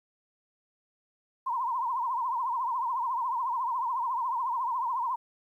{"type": "tone with vibrato", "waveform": "sine", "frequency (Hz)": 987.8, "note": "B5", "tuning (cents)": 0, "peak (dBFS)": -27, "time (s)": [1.46, 5.16], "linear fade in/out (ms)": 10, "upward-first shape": "triangle", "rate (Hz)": 14, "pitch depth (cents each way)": 160, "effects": ["11-bit"]}